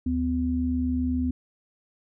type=tone pair together; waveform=sine; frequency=75.1 / 252.8 Hz; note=D2 / B3; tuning=+39 / +41 cents; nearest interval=octave + major sixth; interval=2102 cents; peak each=-28 / -24 dBFS; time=0.06-1.31 s; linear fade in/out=5 ms; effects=none